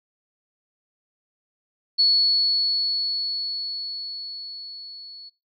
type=tone with level ramp; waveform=sine; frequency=4400 Hz; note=C#8; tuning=14 cents flat; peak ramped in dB=-14 to -39 dBFS; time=1.98-5.3 s; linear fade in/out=20 ms; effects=noise-tail reverb RT60 0.3 s tail -24 dB re dry